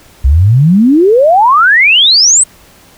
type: exponential sweep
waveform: sine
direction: up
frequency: 61.74 to 8480 Hz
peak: -3 dBFS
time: 0.24-2.44 s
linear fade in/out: 10 ms
effects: pink hiss -41 dBFS RMS until 2.97 s